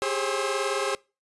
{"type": "tone cluster", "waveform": "sawtooth", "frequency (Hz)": [397.3, 415.9, 538, 1047, 1299], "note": ["G4", "G#4", "C5", "C6", "E6"], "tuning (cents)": [23, 2, 48, 1, -26], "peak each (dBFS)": [-27, -28, -25, -33, -30], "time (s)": [0.02, 0.95], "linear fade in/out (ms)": 0, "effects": ["noise-tail reverb RT60 0.3 s tail -24 dB re dry", "resampled to 24000 Hz"]}